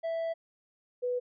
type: tone pair in turn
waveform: triangle / sine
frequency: 659.3 / 493.9 Hz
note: E5 / B4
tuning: 0 / 0 cents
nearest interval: perfect fourth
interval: 500 cents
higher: first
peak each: -28 dBFS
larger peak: neither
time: 0.03-0.34 / 1.02-1.2 s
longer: first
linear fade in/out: 20 ms
effects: resampled to 11025 Hz